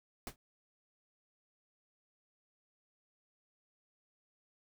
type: noise with exponential decay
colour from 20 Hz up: pink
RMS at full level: -37 dBFS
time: 0.27-0.36 s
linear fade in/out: 1 ms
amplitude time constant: 19 ms
effects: none